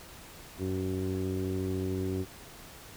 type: tone with low-pass filter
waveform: sawtooth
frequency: 94 Hz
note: F#2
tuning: 28 cents sharp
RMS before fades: -32 dBFS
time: 0.58-2.26 s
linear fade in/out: 50 ms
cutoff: 350 Hz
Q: 5.2
effects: pink hiss -49 dBFS RMS until 2.96 s